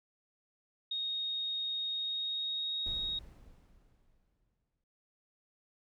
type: tone with pitch glide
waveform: sine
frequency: 3729 to 3761 Hz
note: A#7 to A#7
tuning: 0 to +15 cents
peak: -33 dBFS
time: 0.91-3.19 s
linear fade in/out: 5 ms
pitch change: +15 cents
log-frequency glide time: 1.89-2.83 s
type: noise with exponential decay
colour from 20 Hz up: brown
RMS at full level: -44 dBFS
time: 2.86-4.84 s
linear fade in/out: 2 ms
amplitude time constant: 430 ms
effects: none